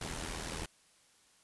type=noise with amplitude modulation; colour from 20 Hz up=pink; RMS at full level=-37 dBFS; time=0.01-0.66 s; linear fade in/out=5 ms; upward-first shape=sine; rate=80.5 Hz; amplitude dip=70%; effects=white hiss -66 dBFS RMS until 1.43 s + resampled to 24000 Hz